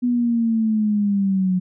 sine linear sweep, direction down, 246.9 to 181.3 Hz, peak -16 dBFS, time 0.02-1.6 s, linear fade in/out 20 ms, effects none

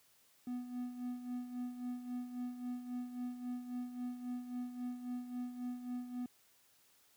triangle tone with tremolo, 246.9 Hz, B3, in tune, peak -35 dBFS, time 0.47-6.26 s, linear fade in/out 2 ms, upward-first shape sine, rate 3.7 Hz, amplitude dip 65%, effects white hiss -69 dBFS RMS until 7.16 s + high-pass 60 Hz 12 dB/octave

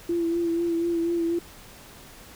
sine tone with vibrato, 338 Hz, E4, 43 cents sharp, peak -22 dBFS, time 0.09-1.39 s, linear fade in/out 5 ms, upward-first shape sine, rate 4.1 Hz, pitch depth 28 cents each way, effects pink hiss -47 dBFS RMS until 2.35 s

